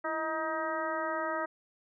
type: harmonic tone with a mistuned harmonic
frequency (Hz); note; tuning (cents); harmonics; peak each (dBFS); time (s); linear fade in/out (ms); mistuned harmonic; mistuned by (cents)
315.9; D#4; +26; 1 / 2 / 3 / 4 / 5 / 6; -40 / -35 / -38 / -36 / -40 / -41; 0.04-1.46; 10; 1; +81
effects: none